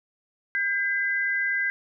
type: tone pair together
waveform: sine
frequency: 1600 / 2016 Hz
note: G6 / B6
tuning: +35 / +35 cents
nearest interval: major third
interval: 400 cents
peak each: -25 / -26 dBFS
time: 0.55-1.7 s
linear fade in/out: 0 ms
effects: none